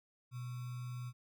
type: tone with sample-and-hold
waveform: sine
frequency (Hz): 123.47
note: B2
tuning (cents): 0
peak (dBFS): -40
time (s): 0.31-1.13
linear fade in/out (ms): 50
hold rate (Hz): 1225
effects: none